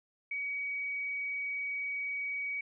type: tone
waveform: sine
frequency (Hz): 2262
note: C#7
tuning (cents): +34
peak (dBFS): -33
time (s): 0.31-2.61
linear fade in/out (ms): 5
effects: none